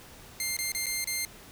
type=tone with dropouts; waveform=10% pulse; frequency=2100 Hz; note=C7; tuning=6 cents sharp; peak=-20 dBFS; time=0.4-1.25 s; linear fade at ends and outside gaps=1 ms; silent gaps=0.567-0.588 / 0.719-0.748 / 0.859-0.866 / 1.043-1.073 s; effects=pink hiss -50 dBFS RMS until 1.51 s